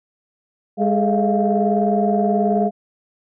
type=tone cluster; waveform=sine; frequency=204.3 / 412.1 / 431 / 636 / 697 Hz; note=G#3 / G#4 / A4 / D#5 / F5; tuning=-28 / -13 / -36 / +38 / -4 cents; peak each=-18 / -23 / -24 / -26 / -19 dBFS; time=0.77-2.71 s; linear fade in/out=50 ms; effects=tanh soft clip ceiling -4 dBFS